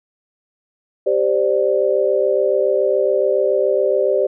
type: chord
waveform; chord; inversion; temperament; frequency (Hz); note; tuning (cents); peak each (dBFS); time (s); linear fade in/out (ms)
sine; G suspended fourth; none; equal with one note detuned; 392 / 523.3 / 590.4; G4 / C5 / D5; 0 / 0 / +9; -18; 1.06-4.27; 10
effects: none